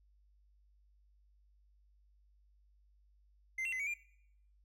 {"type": "tone with pitch steps", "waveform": "triangle", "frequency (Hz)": [2078, 2720, 2040, 2256, 2399], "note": ["C7", "F7", "C7", "C#7", "D7"], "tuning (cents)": [-12, -46, -44, 30, 36], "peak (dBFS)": -34, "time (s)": [3.58, 3.94], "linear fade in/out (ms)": 5, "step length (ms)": 72, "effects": ["noise-tail reverb RT60 0.7 s tail -19 dB re dry", "added 50 Hz sine -65 dBFS peak until 4.64 s"]}